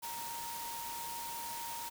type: tone in noise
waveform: sine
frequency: 932.3 Hz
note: A#5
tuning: in tune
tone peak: -42 dBFS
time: 0.02-1.9 s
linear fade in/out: 20 ms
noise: white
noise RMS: -44 dBFS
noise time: 0.02-1.9 s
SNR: -1 dB
effects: none